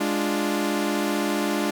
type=chord; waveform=sawtooth; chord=D diminished; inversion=second; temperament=equal; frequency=207.7 / 293.7 / 349.2 Hz; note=Ab3 / D4 / F4; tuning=0 / 0 / 0 cents; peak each=-23 / -22 / -24 dBFS; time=0-1.71 s; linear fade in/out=10 ms; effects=none